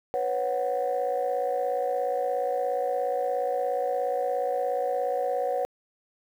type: chord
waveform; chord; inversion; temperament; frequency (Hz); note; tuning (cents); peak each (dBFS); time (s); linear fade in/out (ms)
sine; B suspended second; none; equal with one note detuned; 493.9 / 550.9 / 740; B4 / C#5 / F#5; 0 / -11 / 0; -28; 0.14-5.65; 0
effects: tanh soft clip ceiling -18 dBFS + 9-bit